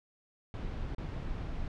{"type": "noise with dropouts", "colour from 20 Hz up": "brown", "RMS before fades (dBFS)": -37, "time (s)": [0.54, 1.68], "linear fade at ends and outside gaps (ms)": 1, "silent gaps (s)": [0.948, 0.982], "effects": ["low-pass 4000 Hz 12 dB/octave"]}